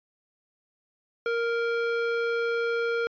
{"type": "tone with band-pass filter", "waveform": "square", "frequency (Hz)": 466.2, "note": "A#4", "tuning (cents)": 0, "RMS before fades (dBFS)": -27, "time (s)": [1.26, 3.07], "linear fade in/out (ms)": 0, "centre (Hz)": 1100, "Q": 0.86, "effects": ["resampled to 11025 Hz"]}